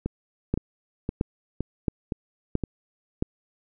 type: two click trains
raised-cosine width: 3 ms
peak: -10 / -14 dBFS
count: 5 / 6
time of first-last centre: 0.54-3.225 / 0.06-2.637 s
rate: 1.49 / 1.94 Hz
effects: none